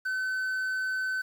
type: tone with quantisation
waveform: triangle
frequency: 1521 Hz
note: F#6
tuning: 47 cents sharp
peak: -26 dBFS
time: 0.05-1.22 s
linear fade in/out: 10 ms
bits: 9
effects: none